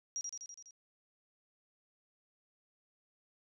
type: tone with echo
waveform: sine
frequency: 5710 Hz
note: F8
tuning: 37 cents sharp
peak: -35 dBFS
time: 0.16-0.21 s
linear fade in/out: 0 ms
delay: 83 ms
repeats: 6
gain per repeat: -3 dB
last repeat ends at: 0.708 s
effects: none